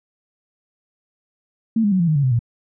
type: tone with pitch steps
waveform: sine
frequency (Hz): 224.7 / 204.9 / 186.78 / 170.29 / 155.26 / 141.55 / 129.06 / 117.66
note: A3 / G#3 / F#3 / F3 / D#3 / C#3 / C3 / A#2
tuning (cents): +37 / -23 / +17 / -43 / -3 / +37 / -23 / +17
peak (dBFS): -14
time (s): 1.76-2.392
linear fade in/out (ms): 5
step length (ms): 79
effects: none